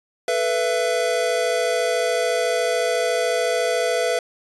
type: chord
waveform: square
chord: A suspended second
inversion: none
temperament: equal with one note detuned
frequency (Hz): 440 / 493.9 / 670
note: A4 / B4 / E5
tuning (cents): 0 / 0 / +28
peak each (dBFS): -28 / -23 / -23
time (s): 0.28-4.19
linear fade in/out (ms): 2
effects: resampled to 24000 Hz